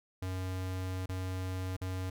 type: tone with dropouts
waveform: square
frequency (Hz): 92.9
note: F#2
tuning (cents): +7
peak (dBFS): -35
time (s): 0.22-2.1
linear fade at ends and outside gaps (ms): 5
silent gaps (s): 1.06-1.091 / 1.766-1.814
effects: none